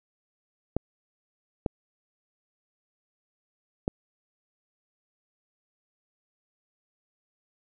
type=clicks; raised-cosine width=2 ms; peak=-12 dBFS; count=3; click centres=0.766 / 1.662 / 3.879 s; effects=none